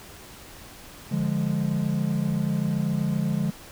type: chord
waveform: triangle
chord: D diminished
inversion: none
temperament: equal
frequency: 146.83 / 174.61 / 207.7 Hz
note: D3 / F3 / Ab3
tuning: 0 / 0 / 0 cents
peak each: -25 dBFS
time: 1.11-3.51 s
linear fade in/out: 10 ms
effects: pink hiss -45 dBFS RMS until 3.71 s